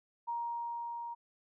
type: tone with level ramp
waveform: sine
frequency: 940 Hz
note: A#5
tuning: 14 cents sharp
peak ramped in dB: -33 to -39 dBFS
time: 0.27-1.15 s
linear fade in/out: 20 ms
effects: none